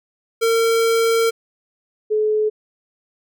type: tone pair in turn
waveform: square / sine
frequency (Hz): 456.3 / 428.3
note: A#4 / A4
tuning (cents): -37 / -47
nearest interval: minor second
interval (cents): 110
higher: first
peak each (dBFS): -15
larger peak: neither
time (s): 0.41-1.31 / 2.1-2.5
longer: first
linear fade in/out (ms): 20
effects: none